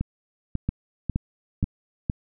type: two click trains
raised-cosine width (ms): 5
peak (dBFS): -13 / -11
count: 4 / 4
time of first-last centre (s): 0.01-1.64 / 0.69-2.098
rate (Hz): 1.84 / 2.13
effects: none